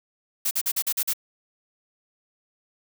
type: noise bursts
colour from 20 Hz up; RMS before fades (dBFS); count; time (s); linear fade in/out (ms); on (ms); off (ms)
blue; -24; 7; 0.45-1.135; 10; 61; 43
effects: none